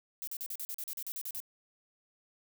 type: noise bursts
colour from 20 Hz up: violet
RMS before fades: -39 dBFS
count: 13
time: 0.22-1.402 s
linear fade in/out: 0 ms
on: 54 ms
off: 40 ms
effects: none